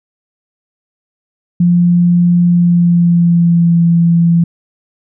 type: tone with pitch glide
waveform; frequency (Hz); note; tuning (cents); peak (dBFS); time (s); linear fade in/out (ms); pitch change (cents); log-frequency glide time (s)
sine; 174.61 to 169.15; F3 to E3; 0 to +45; -6; 1.6-4.44; 5; -55; 2.46-3.81
effects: none